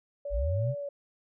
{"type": "tone with vibrato", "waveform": "sine", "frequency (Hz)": 570, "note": "C#5", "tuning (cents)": 48, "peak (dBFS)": -33, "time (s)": [0.25, 0.89], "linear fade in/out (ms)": 5, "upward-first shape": "sine", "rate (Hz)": 2.6, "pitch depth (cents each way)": 16}
{"type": "linear sweep", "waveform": "sine", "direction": "up", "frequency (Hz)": [43.65, 138.59], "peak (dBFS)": -26, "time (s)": [0.3, 0.75], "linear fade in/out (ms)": 50}
{"effects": []}